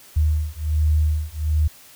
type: beating tone pair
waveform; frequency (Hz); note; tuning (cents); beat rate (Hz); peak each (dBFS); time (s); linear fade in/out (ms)
sine; 76.1 / 77.4; D#2 / D#2; -38 / -9; 1.3; -20; 0.16-1.68; 10
effects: white hiss -47 dBFS RMS until 1.95 s